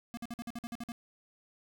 square tone bursts, 235.5 Hz, A#3, 18 cents sharp, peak -38 dBFS, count 10, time 0.14-0.919 s, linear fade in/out 0 ms, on 32 ms, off 51 ms, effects none

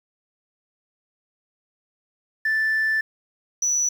sine tone pair in turn, 1761 / 5923 Hz, A6 / F#8, +1 / +1 cents, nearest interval octave + major sixth, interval 2100 cents, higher second, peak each -17 dBFS, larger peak neither, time 2.45-3.01 / 3.62-3.89 s, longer first, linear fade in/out 5 ms, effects tanh soft clip ceiling -17 dBFS + 8-bit

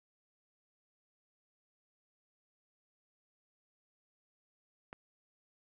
click, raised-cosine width 0.5 ms, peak -30 dBFS, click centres 4.929 s, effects none

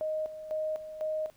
sine tone with tremolo, 622.3 Hz, D#5, in tune, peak -29 dBFS, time 0.01-1.3 s, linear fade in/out 0 ms, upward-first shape square, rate 2 Hz, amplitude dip 70%, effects pink hiss -64 dBFS RMS until 1.36 s

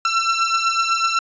sawtooth beating tone pair, 1343 / 1351 Hz, E6 / E6, +32 / +42 cents, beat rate 8 Hz, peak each -15 / -18 dBFS, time 0.05-1.19 s, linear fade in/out 2 ms, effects resampled to 16000 Hz

